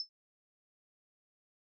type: tone with exponential decay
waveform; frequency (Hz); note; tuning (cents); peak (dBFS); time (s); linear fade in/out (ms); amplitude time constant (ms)
sine; 5274; E8; 0; -30; 0-0.09; 1; 18
effects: none